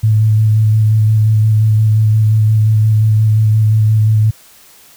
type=tone with vibrato; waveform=sine; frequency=108.5 Hz; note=A2; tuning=24 cents flat; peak=-7 dBFS; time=0.03-4.31 s; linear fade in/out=10 ms; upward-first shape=square; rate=5.7 Hz; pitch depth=15 cents each way; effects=white hiss -43 dBFS RMS until 4.96 s